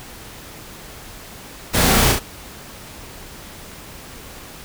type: noise with echo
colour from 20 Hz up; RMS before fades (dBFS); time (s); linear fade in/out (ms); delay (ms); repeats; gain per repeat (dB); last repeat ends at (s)
pink; -17; 1.73-2.13; 20; 34; 2; -3; 2.198
effects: pink hiss -38 dBFS RMS until 4.64 s